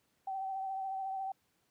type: tone with vibrato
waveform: sine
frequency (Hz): 770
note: G5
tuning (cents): -31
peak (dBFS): -35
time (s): 0.27-1.32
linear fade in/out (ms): 5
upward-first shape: sine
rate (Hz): 14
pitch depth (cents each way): 25
effects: pink hiss -75 dBFS RMS until 1.7 s + high-pass 100 Hz 12 dB/octave